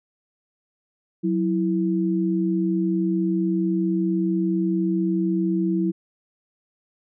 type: tone pair together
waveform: sine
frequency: 184.7 / 329.1 Hz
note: F#3 / E4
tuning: -3 / -3 cents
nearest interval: minor seventh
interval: 1000 cents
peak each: -22 dBFS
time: 1.23-5.92 s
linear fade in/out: 20 ms
effects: none

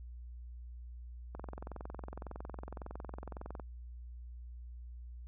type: click train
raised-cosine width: 1 ms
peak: -30 dBFS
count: 50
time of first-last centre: 1.35-3.598 s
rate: 21.8 Hz
effects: added 60 Hz sine -45 dBFS peak until 5.27 s

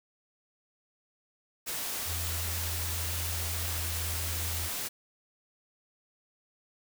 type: noise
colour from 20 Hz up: white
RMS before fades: -35 dBFS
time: 1.66-4.89 s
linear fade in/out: 20 ms
type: tone with pitch glide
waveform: sine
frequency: 83.8 to 82.89 Hz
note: E2 to E2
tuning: +29 to +10 cents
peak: -34 dBFS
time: 2.05-4.7 s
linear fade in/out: 50 ms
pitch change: -19 cents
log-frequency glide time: 3.28-4.51 s
effects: none

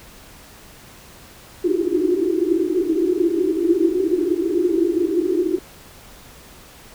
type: band-pass noise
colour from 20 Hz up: pink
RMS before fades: -19 dBFS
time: 1.64-5.59 s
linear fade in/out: 5 ms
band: 320 to 380 Hz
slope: 96 dB/octave
effects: pink hiss -44 dBFS RMS until 6.94 s

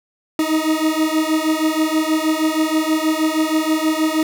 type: beating tone pair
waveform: 40% pulse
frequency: 311.1 / 317.4 Hz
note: D#4 / D#4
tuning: 0 / +35 cents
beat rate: 6.3 Hz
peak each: -18 dBFS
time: 0.39-4.23 s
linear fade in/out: 2 ms
effects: none

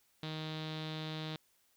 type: tone with low-pass filter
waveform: sawtooth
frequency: 156.5 Hz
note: D#3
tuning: 10 cents sharp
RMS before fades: -41 dBFS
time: 0.23-1.36 s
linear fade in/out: 2 ms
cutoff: 3800 Hz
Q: 5.4
effects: white hiss -72 dBFS RMS until 1.76 s

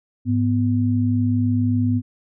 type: tone pair together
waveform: sine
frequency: 104.39 / 248 Hz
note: G#2 / B3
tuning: +9 / +7 cents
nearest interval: octave + minor third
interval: 1498 cents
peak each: -19 dBFS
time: 0.25-2.02 s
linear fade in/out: 50 ms
effects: none

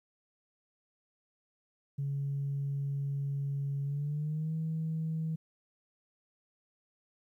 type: tone with pitch glide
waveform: sine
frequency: 140 to 159.89 Hz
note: C#3 to D#3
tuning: +18 to +47 cents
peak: -30 dBFS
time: 1.98-5.36 s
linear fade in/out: 10 ms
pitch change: +229 cents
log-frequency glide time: 3.84-4.54 s
effects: tanh soft clip ceiling -27 dBFS + 12-bit

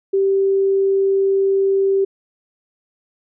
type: tone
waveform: sine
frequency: 390 Hz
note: G4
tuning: 9 cents flat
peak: -13 dBFS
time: 0.13-2.05 s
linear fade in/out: 10 ms
effects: none

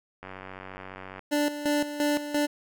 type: click train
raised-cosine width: 0.5 ms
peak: -25 dBFS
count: 92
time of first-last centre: 0.23-1.193 s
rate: 94.5 Hz
type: tone with tremolo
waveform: 25% pulse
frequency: 293.7 Hz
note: D4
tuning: in tune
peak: -19 dBFS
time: 1.31-2.47 s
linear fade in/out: 20 ms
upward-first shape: square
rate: 2.9 Hz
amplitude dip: 70%
effects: none

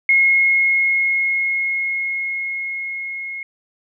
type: tone with level ramp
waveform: sine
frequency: 2161 Hz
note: C#7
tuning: 45 cents flat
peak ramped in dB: -10 to -26 dBFS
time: 0.09-3.43 s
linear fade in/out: 2 ms
effects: none

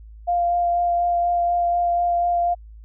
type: tone with vibrato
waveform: sine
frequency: 697 Hz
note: F5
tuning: 4 cents flat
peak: -17 dBFS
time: 0.27-2.55 s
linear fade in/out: 20 ms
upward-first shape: sine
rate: 4.1 Hz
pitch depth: 11 cents each way
effects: added 54 Hz sine -39 dBFS peak until 2.84 s

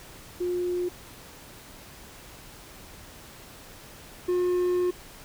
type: tone pair in turn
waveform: sine / triangle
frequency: 356.2 / 358.5 Hz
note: F4 / F4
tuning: +34 / +45 cents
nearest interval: unison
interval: 11 cents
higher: second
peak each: -25 / -20 dBFS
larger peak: second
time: 0.4-0.89 / 4.28-4.91 s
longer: second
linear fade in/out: 10 ms
effects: pink hiss -47 dBFS RMS until 5.24 s

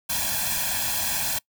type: noise with comb filter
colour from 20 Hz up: white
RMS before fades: -26 dBFS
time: 0.09-1.39 s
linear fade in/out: 10 ms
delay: 1.2 ms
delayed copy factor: +0.95
effects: noise-tail reverb RT60 0.1 s tail -23 dB re dry

